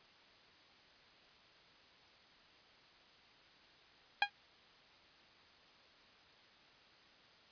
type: tone with exponential decay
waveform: 15% pulse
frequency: 815 Hz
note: G#5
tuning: 33 cents flat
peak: -18 dBFS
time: 4.22-4.3 s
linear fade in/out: 2 ms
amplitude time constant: 16 ms
effects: white hiss -63 dBFS RMS until 7.51 s + resampled to 11025 Hz

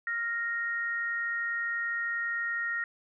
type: tone pair together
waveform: sine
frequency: 1396.9 / 1864.7 Hz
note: F6 / A#6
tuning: 0 / 0 cents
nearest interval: perfect fourth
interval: 500 cents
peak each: -35 / -30 dBFS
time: 0.07-2.84 s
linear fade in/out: 2 ms
effects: none

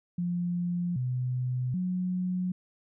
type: tone with pitch steps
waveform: sine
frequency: 175.4 / 126.2 / 182.3 Hz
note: F3 / B2 / F#3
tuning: +8 / +38 / -25 cents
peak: -27 dBFS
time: 0.18-2.52 s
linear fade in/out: 5 ms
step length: 780 ms
effects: none

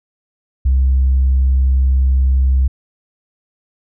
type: tone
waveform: sine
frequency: 65.8 Hz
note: C2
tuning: 10 cents sharp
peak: -8 dBFS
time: 0.65-2.68 s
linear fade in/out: 10 ms
effects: tanh soft clip ceiling -7 dBFS

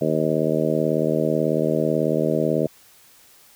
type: harmonic tone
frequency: 78.2 Hz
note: D#2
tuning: 9 cents sharp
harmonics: 2 / 3 / 4 / 5 / 6 / 7 / 8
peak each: -26 / -26 / -26 / -26 / -26 / -26 / -26 dBFS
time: 0.01-2.67 s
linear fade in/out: 5 ms
effects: white hiss -52 dBFS RMS until 3.55 s

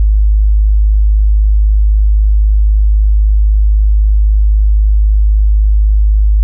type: tone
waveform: sine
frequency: 51.91 Hz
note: G#1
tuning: in tune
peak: -5 dBFS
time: 0-6.43 s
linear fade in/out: 0 ms
effects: none

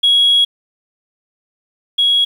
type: tone pair in turn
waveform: sine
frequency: 3322 / 3322 Hz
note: G#7 / G#7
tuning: 0 / 0 cents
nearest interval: unison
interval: 0 cents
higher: neither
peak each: -7 / -9 dBFS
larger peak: first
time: 0.03-0.45 / 1.98-2.25 s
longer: first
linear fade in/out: 10 ms
effects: tanh soft clip ceiling -5 dBFS + 7-bit

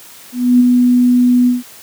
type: tone with ADSR envelope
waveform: sine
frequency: 246.7 Hz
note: B3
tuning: 2 cents flat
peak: -4 dBFS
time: 0.32-1.63 s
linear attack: 280 ms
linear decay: 17 ms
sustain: -3 dB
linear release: 160 ms
effects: white hiss -38 dBFS RMS until 1.82 s + high-pass 80 Hz 12 dB/octave

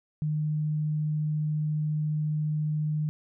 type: tone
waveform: sine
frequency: 152.4 Hz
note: D#3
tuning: 36 cents flat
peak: -25 dBFS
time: 0.22-3.09 s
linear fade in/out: 0 ms
effects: none

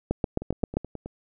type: two click trains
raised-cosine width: 2 ms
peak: -10 / -22 dBFS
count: 6 / 7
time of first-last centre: 0.11-0.77 / 0.42-1.06 s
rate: 7.58 / 9.38 Hz
effects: none

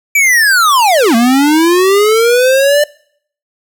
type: linear two-way sweep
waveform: square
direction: down then up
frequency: 2341 to 223.7 to 596 Hz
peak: -7 dBFS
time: 0.15-2.84 s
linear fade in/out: 5 ms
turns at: 1.15 s
effects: noise-tail reverb RT60 0.6 s tail -23 dB re dry

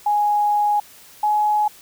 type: tone pair in turn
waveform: sine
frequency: 830.6 / 842.2 Hz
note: G#5 / G#5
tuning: 0 / +24 cents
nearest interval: unison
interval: 24 cents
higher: second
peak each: -15 dBFS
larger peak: neither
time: 0.06-0.8 / 1.23-1.68 s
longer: first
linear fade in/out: 5 ms
effects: white hiss -46 dBFS RMS until 1.81 s

